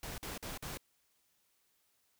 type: noise bursts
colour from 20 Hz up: pink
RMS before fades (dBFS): -43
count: 4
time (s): 0.03-0.774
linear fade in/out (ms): 2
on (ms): 150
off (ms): 48
effects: white hiss -75 dBFS RMS until 2.19 s